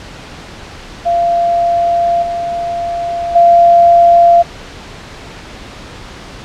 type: tone with level steps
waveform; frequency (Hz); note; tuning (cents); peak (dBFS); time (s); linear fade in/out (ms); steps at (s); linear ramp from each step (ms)
sine; 688; F5; -26; -9 / -15 / -3; 1.05-4.43; 20; 2.22 / 3.35; 10
effects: pink hiss -31 dBFS RMS until 6.44 s + low-pass 5000 Hz 12 dB/octave